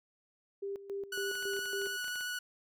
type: tone with tremolo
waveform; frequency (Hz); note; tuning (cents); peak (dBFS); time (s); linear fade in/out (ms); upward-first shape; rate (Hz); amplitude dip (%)
sine; 397.1; G4; +22; -35; 0.62-1.97; 10; square; 3.6; 75
type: tone with vibrato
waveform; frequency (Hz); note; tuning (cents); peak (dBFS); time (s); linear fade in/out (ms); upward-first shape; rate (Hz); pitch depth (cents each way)
sawtooth; 1472; F#6; -9; -32; 1.12-2.39; 5; triangle; 14; 13
type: clicks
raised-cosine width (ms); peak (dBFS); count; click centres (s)
0.3; -34; 11; 1.354 / 1.426 / 1.535 / 1.566 / 1.657 / 1.817 / 1.859 / 2.044 / 2.081 / 2.157 / 2.209
effects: none